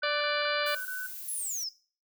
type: tone bursts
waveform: sine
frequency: 1500 Hz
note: F#6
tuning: 23 cents sharp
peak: -33 dBFS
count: 5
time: 0.02-1.066 s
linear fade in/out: 5 ms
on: 190 ms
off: 24 ms
type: harmonic tone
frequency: 587.3 Hz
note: D5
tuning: in tune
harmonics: 1 / 2 / 3 / 4 / 5 / 6 / 7 / 8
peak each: -31 / -34 / -36 / -37 / -38 / -39 / -39 / -40 dBFS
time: 0.03-0.75 s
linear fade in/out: 5 ms
type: noise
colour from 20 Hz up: violet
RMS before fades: -41 dBFS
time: 0.66-1.64 s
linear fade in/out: 5 ms
type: exponential sweep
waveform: sine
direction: down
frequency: 11430 to 4995 Hz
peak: -32 dBFS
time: 1.28-1.69 s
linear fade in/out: 5 ms
effects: noise-tail reverb RT60 0.4 s tail -19 dB re dry